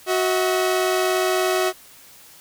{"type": "tone pair together", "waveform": "sawtooth", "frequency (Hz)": [370, 643.1], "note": ["F#4", "E5"], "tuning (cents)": [0, -43], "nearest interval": "minor seventh", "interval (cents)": 957, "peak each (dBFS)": [-16, -19], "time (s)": [0.06, 1.73], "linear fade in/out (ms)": 50, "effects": ["white hiss -47 dBFS RMS until 2.4 s"]}